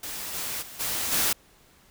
white noise with level steps, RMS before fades -35 / -32 / -43 / -29 / -24 dBFS, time 0.03-1.33 s, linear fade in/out 5 ms, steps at 0.33 / 0.61 / 0.79 / 1.11 s, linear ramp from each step 20 ms, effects pink hiss -58 dBFS RMS until 1.9 s

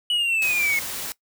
triangle linear sweep, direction down, 2960 to 2163 Hz, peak -18 dBFS, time 0.1-0.79 s, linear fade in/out 2 ms
white noise, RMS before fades -31 dBFS, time 0.42-1.12 s, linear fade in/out 0 ms
effects noise-tail reverb RT60 0.1 s tail -20 dB re dry

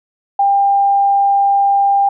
sine tone, 797 Hz, G5, 28 cents sharp, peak -9 dBFS, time 0.39-2.09 s, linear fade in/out 5 ms, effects none

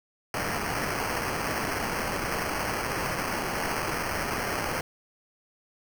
white noise with sample-and-hold, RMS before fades -30 dBFS, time 0.34-4.81 s, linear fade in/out 2 ms, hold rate 3675 Hz, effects none

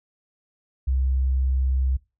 sine tone, 65.41 Hz, C2, in tune, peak -19 dBFS, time 0.87-1.97 s, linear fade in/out 10 ms, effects noise-tail reverb RT60 0.3 s tail -23 dB re dry

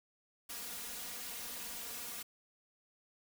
white noise with comb filter, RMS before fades -44 dBFS, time 0.49-2.23 s, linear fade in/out 10 ms, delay 4.2 ms, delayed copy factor +1, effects none

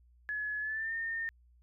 sine tone with pitch glide, 1700 to 1822 Hz, G#6 to A#6, +40 to -40 cents, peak -33 dBFS, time 0.29-1.29 s, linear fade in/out 0 ms, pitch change +120 cents, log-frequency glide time 0.6-0.94 s, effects added 60 Hz sine -60 dBFS peak until 1.62 s

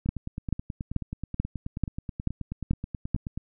two click trains, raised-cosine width 5 ms, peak -12 / -20 dBFS, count 8 / 32, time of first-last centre 0.09-3.147 / 0.06-3.376 s, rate 2.29 / 9.35 Hz, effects none

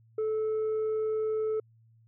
sine tone, 435.3 Hz, A4, 19 cents flat, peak -24 dBFS, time 0.18-1.6 s, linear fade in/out 5 ms, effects tanh soft clip ceiling -26 dBFS + added 113 Hz sine -58 dBFS peak until 2.07 s

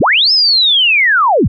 sine linear two-way sweep, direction up then down, 43.22 to 5274 to 43.22 Hz, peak -7 dBFS, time 0-1.48 s, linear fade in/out 10 ms, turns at 0.32 s, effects none

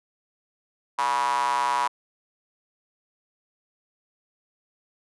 square tone with high-pass filter, 65 Hz, C2, 11 cents flat, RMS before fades -24 dBFS, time 0.98-1.88 s, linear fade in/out 10 ms, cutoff 980 Hz, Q 7.8, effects resampled to 24000 Hz

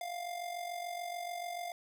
square tone with amplitude modulation, 701 Hz, F5, 6 cents sharp, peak -36 dBFS, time 0.01-1.72 s, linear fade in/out 2 ms, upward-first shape sine, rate 46.9 Hz, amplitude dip 60%, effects none

